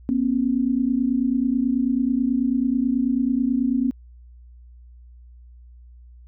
sine tone pair together, 241.2 / 270.4 Hz, B3 / C#4, -41 / -43 cents, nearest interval major second, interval 198 cents, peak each -21 dBFS, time 0.09-3.91 s, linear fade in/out 0 ms, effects added 60 Hz sine -43 dBFS peak until 6.27 s

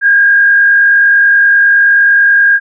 sine tone with frequency modulation, 1620 Hz, G#6, 43 cents flat, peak -4 dBFS, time 0.01-2.6 s, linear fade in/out 50 ms, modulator 50.5 Hz, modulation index 0.59, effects none

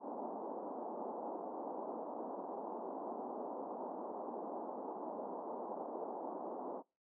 white band-pass noise, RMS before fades -44 dBFS, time 0-6.83 s, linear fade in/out 50 ms, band 220 to 940 Hz, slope 48 dB/octave, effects noise-tail reverb RT60 0.3 s tail -26 dB re dry

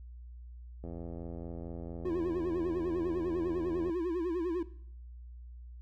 click train, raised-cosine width 2 ms, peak -30 dBFS, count 259, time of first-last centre 0.84-3.897 s, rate 84.4 Hz
triangle tone with vibrato, 344.7 Hz, F4, 23 cents flat, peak -28 dBFS, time 2.05-4.63 s, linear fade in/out 5 ms, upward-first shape sine, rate 10 Hz, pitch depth 120 cents each way
effects noise-tail reverb RT60 0.6 s tail -17 dB re dry + added 60 Hz sine -45 dBFS peak until 5.81 s

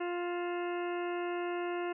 harmonic tone with a mistuned harmonic, 350.7 Hz, F4, 7 cents sharp, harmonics 1 / 2 / 3 / 4 / 5 / 6 / 7 / 8, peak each -34 / -40 / -44 / -46 / -48 / -50 / -51 / -52 dBFS, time 0-1.93 s, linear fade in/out 10 ms, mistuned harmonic 7, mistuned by +85 cents, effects none

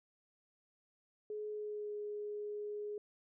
sine tone with pitch glide, 423.2 to 416.7 Hz, G#4 to G#4, +33 to +6 cents, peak -39 dBFS, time 1.3-2.98 s, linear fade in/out 2 ms, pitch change -27 cents, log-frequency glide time 1.5-1.94 s, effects none

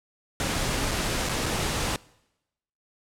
pink noise with dropouts, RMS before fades -27 dBFS, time 0.4-1.96 s, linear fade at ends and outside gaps 0 ms, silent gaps 0.911-0.915 / 1.289-1.294 / 1.458-1.462 s, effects noise-tail reverb RT60 0.9 s tail -23 dB re dry + low-pass 10000 Hz 12 dB/octave

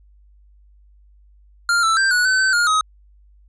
square tone with pitch steps, 1398 / 1325 / 1573 / 1468 / 1522 / 1535 / 1421 / 1264 Hz, F6 / E6 / G6 / F#6 / F#6 / G6 / F6 / D#6, +1 / +9 / +6 / -14 / +48 / -37 / +30 / +27 cents, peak -15 dBFS, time 1.69-2.81 s, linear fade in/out 2 ms, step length 140 ms, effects added 50 Hz sine -48 dBFS peak until 3.48 s + resampled to 22050 Hz

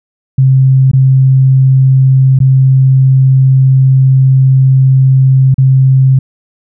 sine tone with dropouts, 132.5 Hz, C3, 22 cents sharp, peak -3 dBFS, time 0.38-6.19 s, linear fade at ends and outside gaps 5 ms, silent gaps 0.915-0.933 / 2.39-2.402 / 5.543-5.581 s, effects none

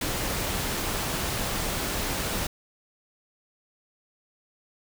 pink noise, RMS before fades -29 dBFS, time 0.01-2.47 s, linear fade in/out 5 ms, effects none

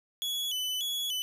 40% pulse tone with vibrato, 3183 Hz, G7, 26 cents sharp, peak -29 dBFS, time 0.22-1.22 s, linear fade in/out 0 ms, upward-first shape square, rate 1.7 Hz, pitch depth 100 cents each way, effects none

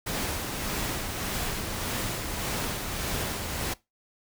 pink noise with tremolo, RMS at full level -30 dBFS, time 0.06-3.74 s, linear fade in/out 10 ms, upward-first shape sine, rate 1.7 Hz, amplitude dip 35%, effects noise-tail reverb RT60 0.2 s tail -20 dB re dry

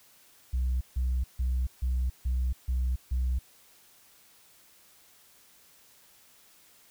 sine tone bursts, 63.1 Hz, B1, 38 cents sharp, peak -23 dBFS, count 7, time 0.53-3.39 s, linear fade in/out 10 ms, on 280 ms, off 150 ms, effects tanh soft clip ceiling -23 dBFS + white hiss -59 dBFS RMS until 6.9 s

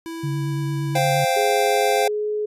square tone, 329.6 Hz, E4, in tune, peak -30 dBFS, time 0.06-0.98 s, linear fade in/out 0 ms
sine tone with vibrato, 142.6 Hz, C#3, 49 cents sharp, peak -22 dBFS, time 0.23-1.25 s, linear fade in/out 10 ms, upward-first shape sine, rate 8.7 Hz, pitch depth 30 cents each way
square chord, C suspended fourth, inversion none, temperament just, 523.3 / 697.7 / 784.9 Hz, C5 / F5 / G5, 0 / -2 / +2 cents, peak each -23 dBFS, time 0.95-2.08 s, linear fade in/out 5 ms
sine tone with pitch glide, 415.3 to 422.3 Hz, G#4 to G#4, 0 to +29 cents, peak -21 dBFS, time 1.36-2.46 s, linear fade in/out 10 ms, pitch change +29 cents, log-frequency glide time 1.68-2.29 s
effects resampled to 32000 Hz

